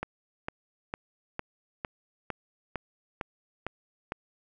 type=click train; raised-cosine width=0.5 ms; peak=-17 dBFS; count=10; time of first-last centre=0.03-4.121 s; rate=2.2 Hz; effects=none